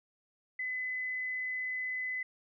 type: tone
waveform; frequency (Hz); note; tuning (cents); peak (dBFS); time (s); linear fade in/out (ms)
sine; 2016; B6; +35; -33; 0.59-2.23; 5
effects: none